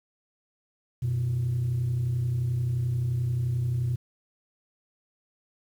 sine tone pair together, 92.01 / 123.47 Hz, F#2 / B2, -9 / 0 cents, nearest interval perfect fourth, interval 509 cents, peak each -31 / -23 dBFS, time 1.02-3.96 s, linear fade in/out 10 ms, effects tanh soft clip ceiling -21 dBFS + 9-bit

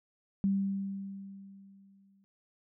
sine tone with exponential decay, 196 Hz, G3, in tune, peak -24 dBFS, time 0.44-2.24 s, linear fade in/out 0 ms, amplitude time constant 390 ms, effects none

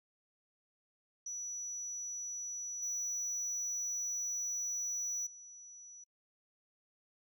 sine tone with level steps, 5900 Hz, F#8, 6 cents flat, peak -38 / -32 / -50 dBFS, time 1.26-6.04 s, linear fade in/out 5 ms, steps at 2.82 / 5.26 s, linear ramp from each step 10 ms, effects noise-tail reverb RT60 0.1 s tail -25 dB re dry + tanh soft clip ceiling -34 dBFS

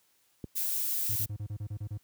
click, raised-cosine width 3 ms, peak -24 dBFS, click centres 0.442 s
violet noise, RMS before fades -31 dBFS, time 0.55-1.26 s, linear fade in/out 20 ms
triangle tone bursts, 103.83 Hz, G#2, in tune, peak -31 dBFS, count 9, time 1.09-1.975 s, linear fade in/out 5 ms, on 69 ms, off 33 ms
effects white hiss -69 dBFS RMS until 2.03 s + high-pass 60 Hz 12 dB/octave

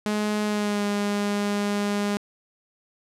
sawtooth tone with pitch glide, 210.5 to 204.4 Hz, G#3 to G#3, +24 to -27 cents, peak -19 dBFS, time 0.06-2.17 s, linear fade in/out 0 ms, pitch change -51 cents, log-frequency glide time 0.45-0.84 s, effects low-pass 10000 Hz 12 dB/octave

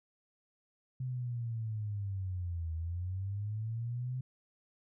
sine linear two-way sweep, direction down then up, 129.5 to 80.1 to 129.5 Hz, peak -34 dBFS, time 1-4.21 s, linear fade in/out 5 ms, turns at 2.74 s, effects none

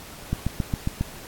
click train, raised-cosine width 5 ms, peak -11 dBFS, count 6, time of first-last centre 0.33-1.01 s, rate 7.35 Hz, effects pink hiss -42 dBFS RMS until 1.27 s + AAC 64 kbps

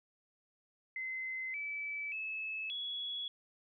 sine tone with pitch steps, 2056 / 2305 / 2599 / 3367 Hz, C7 / D7 / E7 / G#7, -31 / -33 / -25 / +23 cents, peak -37 dBFS, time 0.96-3.28 s, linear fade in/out 2 ms, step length 580 ms, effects none

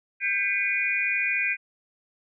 sine tone cluster, 1584 / 2011 / 2213 / 2437 Hz, G6 / B6 / C#7 / D#7, +18 / +31 / -3 / -37 cents, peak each -30 / -30 / -31 / -25 dBFS, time 0.2-1.57 s, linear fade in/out 50 ms, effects none

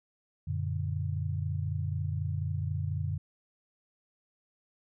sine chord, Gb augmented, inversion none, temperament equal, 92.5 / 116.54 / 146.83 Hz, Gb2 / Bb2 / D3, 0 / 0 / 0 cents, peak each -32 / -37 / -34 dBFS, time 0.47-3.18 s, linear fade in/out 10 ms, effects none

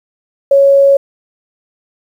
sine tone, 554.4 Hz, C#5, in tune, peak -4 dBFS, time 0.51-0.97 s, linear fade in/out 5 ms, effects 7-bit

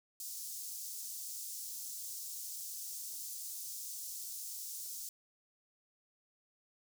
pink high-pass noise, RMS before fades -44 dBFS, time 0.2-5.09 s, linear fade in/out 2 ms, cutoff 5700 Hz, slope 24 dB/octave, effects none

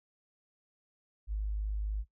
sine tone, 51.91 Hz, G#1, in tune, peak -31 dBFS, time 1.27-2.05 s, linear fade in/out 50 ms, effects noise-tail reverb RT60 0.1 s tail -18 dB re dry

